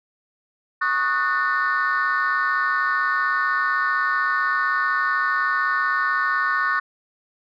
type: chord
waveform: sine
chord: D# half-diminished seventh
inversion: third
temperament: equal with one note detuned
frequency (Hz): 1108.7 / 1244.5 / 1480 / 1803.2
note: C#6 / D#6 / F#6 / A6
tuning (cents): 0 / 0 / 0 / +42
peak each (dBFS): -23 / -25 / -22 / -23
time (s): 0.81-6.8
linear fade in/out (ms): 10
effects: tanh soft clip ceiling -13 dBFS